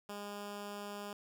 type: tone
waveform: 10% pulse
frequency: 204.4 Hz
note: G#3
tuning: 27 cents flat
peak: -34 dBFS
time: 0.09-1.13 s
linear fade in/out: 2 ms
effects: none

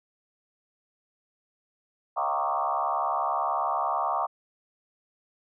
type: tone with frequency modulation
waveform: sine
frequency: 932.3 Hz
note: A#5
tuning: in tune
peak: -24 dBFS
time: 2.16-4.27 s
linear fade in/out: 20 ms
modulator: 70.9 Hz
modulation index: 4
effects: none

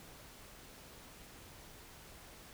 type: silence
effects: pink hiss -55 dBFS RMS until 2.53 s

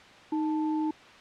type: tone pair together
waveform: sine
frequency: 311.1 / 879.4 Hz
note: D#4 / A5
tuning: 0 / -1 cents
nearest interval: octave + tritone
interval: 1799 cents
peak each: -26 / -35 dBFS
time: 0.32-0.91 s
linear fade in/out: 5 ms
effects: white hiss -50 dBFS RMS until 1.2 s + low-pass 3000 Hz 12 dB/octave

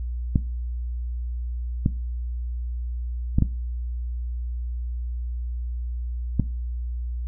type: clicks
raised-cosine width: 5 ms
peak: -6 dBFS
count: 5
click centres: 0.358 / 1.861 / 3.385 / 3.423 / 6.397 s
effects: noise-tail reverb RT60 0.3 s tail -17 dB re dry + added 60 Hz sine -26 dBFS peak until 7.27 s

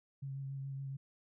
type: tone with vibrato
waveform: sine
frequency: 136.5 Hz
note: C#3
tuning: 26 cents flat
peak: -39 dBFS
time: 0.22-0.97 s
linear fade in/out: 10 ms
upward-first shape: triangle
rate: 7.1 Hz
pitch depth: 22 cents each way
effects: none

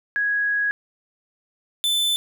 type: tone pair in turn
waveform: sine / 45% pulse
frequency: 1661 / 3520 Hz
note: G#6 / A7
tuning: 0 / 0 cents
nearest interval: octave + minor second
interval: 1300 cents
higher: second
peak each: -19 dBFS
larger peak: neither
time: 0.16-0.71 / 1.84-2.16 s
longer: first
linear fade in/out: 0 ms
effects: none

